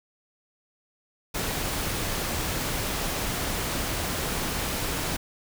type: noise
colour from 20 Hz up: pink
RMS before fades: -29 dBFS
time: 1.34-5.17 s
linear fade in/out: 10 ms
effects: none